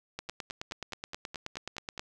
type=two click trains; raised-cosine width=0.2 ms; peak=-24 / -19 dBFS; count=9 / 18; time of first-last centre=0.29-1.978 / 0.19-1.995 s; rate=4.74 / 9.42 Hz; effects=none